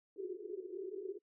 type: band-pass noise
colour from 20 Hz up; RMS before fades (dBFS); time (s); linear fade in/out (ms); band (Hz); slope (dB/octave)
white; -44; 0.16-1.19; 10; 360 to 410; 96
effects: noise-tail reverb RT60 0.1 s tail -25 dB re dry